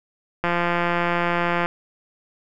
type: click train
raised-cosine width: 0.5 ms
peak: -7 dBFS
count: 212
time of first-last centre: 0.44-1.66 s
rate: 173 Hz
effects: none